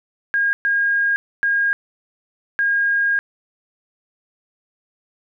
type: tone bursts at uneven times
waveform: sine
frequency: 1625 Hz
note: G#6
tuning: 38 cents flat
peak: -15 dBFS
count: 4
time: 0.34-0.53 / 0.65-1.16 / 1.43-1.73 / 2.59-3.19 s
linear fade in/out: 0 ms
effects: none